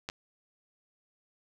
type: clicks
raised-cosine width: 0.2 ms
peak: -18 / -23 dBFS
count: 2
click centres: 0.089 / 0.099 s
effects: none